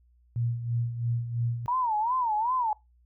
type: tone with tremolo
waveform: sine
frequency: 118.2 Hz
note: A#2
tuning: 24 cents sharp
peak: -24 dBFS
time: 0.36-1.66 s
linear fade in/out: 0 ms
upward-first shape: sine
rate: 3 Hz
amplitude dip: 65%
type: tone with vibrato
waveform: sine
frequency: 932.3 Hz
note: A#5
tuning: in tune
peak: -24 dBFS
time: 1.68-2.73 s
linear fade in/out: 2 ms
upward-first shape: sine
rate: 2.6 Hz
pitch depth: 180 cents each way
effects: noise-tail reverb RT60 0.2 s tail -22 dB re dry + added 60 Hz sine -59 dBFS peak until 3.05 s